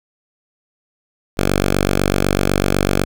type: tone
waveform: 5% pulse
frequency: 48 Hz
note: G1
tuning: 36 cents flat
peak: -3 dBFS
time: 1.37-3.05 s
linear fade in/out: 20 ms
effects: none